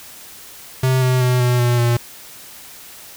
square tone with pitch steps, 130 / 127.77 / 125.57 / 123.41 / 121.29 / 119.21 Hz, C3 / C3 / B2 / B2 / B2 / A#2, -11 / -41 / +29 / -1 / -31 / +39 cents, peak -14 dBFS, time 0.83-1.97 s, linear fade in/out 5 ms, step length 190 ms, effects white hiss -39 dBFS RMS until 3.16 s

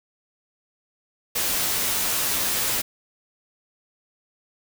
white noise with comb filter, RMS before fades -24 dBFS, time 1.35-2.82 s, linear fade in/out 10 ms, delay 13 ms, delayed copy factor -0.5, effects none

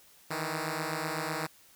5% pulse beating tone pair, 154.8 / 162.7 Hz, D#3 / E3, -9 / -22 cents, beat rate 7.9 Hz, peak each -23 / -24 dBFS, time 0.3-1.47 s, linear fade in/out 10 ms, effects white hiss -59 dBFS RMS until 1.75 s

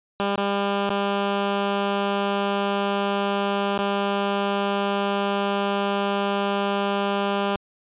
10% pulse tone with dropouts, 200 Hz, G3, 35 cents sharp, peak -13 dBFS, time 0.2-7.56 s, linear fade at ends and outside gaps 0 ms, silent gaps 0.358-0.377 / 0.894-0.902 / 3.778-3.79 s, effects resampled to 8000 Hz

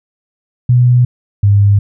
sine tone pair in turn, 123.47 / 101.16 Hz, B2 / G#2, 0 / -45 cents, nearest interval minor third, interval 345 cents, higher first, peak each -5 dBFS, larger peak neither, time 0.69-1.05 / 1.43-1.79 s, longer neither, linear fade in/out 5 ms, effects none

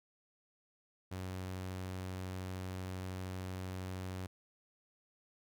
sawtooth tone, 92.9 Hz, F#2, 7 cents sharp, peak -36 dBFS, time 1.11-4.27 s, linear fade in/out 10 ms, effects none

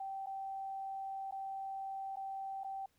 sine tone with dropouts, 777 Hz, G5, 16 cents flat, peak -39 dBFS, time 0-2.86 s, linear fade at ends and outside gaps 5 ms, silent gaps 0.261-0.268 / 1.311-1.322 / 2.159-2.168 / 2.636-2.644 s, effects pink hiss -75 dBFS RMS until 2.98 s

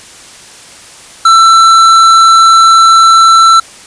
triangle tone with tanh clipping, 1336 Hz, E6, 23 cents sharp, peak -3 dBFS, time 1.25-3.6 s, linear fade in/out 5 ms, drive 17 dB, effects white hiss -33 dBFS RMS until 3.86 s + resampled to 22050 Hz

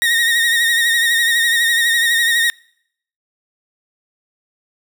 30% pulse tone with vibrato, 1864.7 Hz, A#6, in tune, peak -10 dBFS, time 0.02-2.5 s, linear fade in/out 0 ms, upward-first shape sine, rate 12 Hz, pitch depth 44 cents each way, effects noise-tail reverb RT60 0.7 s tail -26 dB re dry

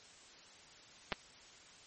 clicks, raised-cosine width 0.3 ms, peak -18 dBFS, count 2, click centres 1.121 / 1.126 s, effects white hiss -58 dBFS RMS until 1.86 s + MP3 32 kbps

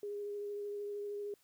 sine tone with vibrato, 410 Hz, G#4, 22 cents flat, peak -38 dBFS, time 0.03-1.34 s, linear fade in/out 2 ms, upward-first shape triangle, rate 13 Hz, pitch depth 16 cents each way, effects white hiss -71 dBFS RMS until 1.43 s

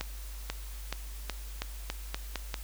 accelerating click train, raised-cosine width 0.2 ms, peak -15 dBFS, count 9, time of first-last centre 0.01-2.542 s, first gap 490 ms, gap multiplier 0.87, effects added 50 Hz sine -39 dBFS peak until 2.63 s + white hiss -50 dBFS RMS until 2.63 s

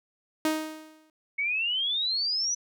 sawtooth tone with exponential decay, 312.5 Hz, D#4, 8 cents sharp, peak -18 dBFS, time 0.45-1.1 s, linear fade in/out 2 ms, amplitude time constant 140 ms
sine exponential sweep, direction up, 2199 to 6000 Hz, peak -25 dBFS, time 1.38-2.55 s, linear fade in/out 10 ms
effects none

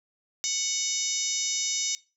harmonic tone with a mistuned harmonic, 740 Hz, F#5, in tune, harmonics 3 / 4 / 5 / 6 / 7 / 8 / 9 / 10, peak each -39 / -39 / -35 / -40 / -33 / -30 / -34 / -35 dBFS, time 0.44-1.95 s, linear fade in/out 0 ms, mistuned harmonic 10, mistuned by -21 cents, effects noise-tail reverb RT60 0.3 s tail -21 dB re dry

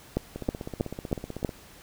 two click trains, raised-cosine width 2 ms, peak -11 / -21 dBFS, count 5 / 19, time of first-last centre 0.17-1.448 / 0.36-1.492 s, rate 3.13 / 15.9 Hz, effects pink hiss -51 dBFS RMS until 1.82 s

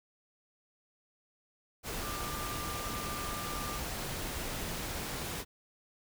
sine tone in noise, 1191 Hz, D6, 24 cents sharp, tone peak -41 dBFS, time 2-3.81 s, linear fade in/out 50 ms, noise pink, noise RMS -38 dBFS, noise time 1.83-5.45 s, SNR -6 dB, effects none

